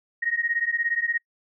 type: beating tone pair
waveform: sine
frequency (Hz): 1864.7 / 1881.7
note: A#6 / A#6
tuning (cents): 0 / +16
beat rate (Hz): 17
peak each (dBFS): -26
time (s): 0.22-1.18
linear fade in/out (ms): 10
effects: noise-tail reverb RT60 0.1 s tail -24 dB re dry